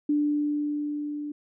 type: tone with level ramp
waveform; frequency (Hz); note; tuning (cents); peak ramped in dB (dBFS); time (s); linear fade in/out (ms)
sine; 294.8; D4; +7; -20 to -31; 0.09-1.32; 5
effects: none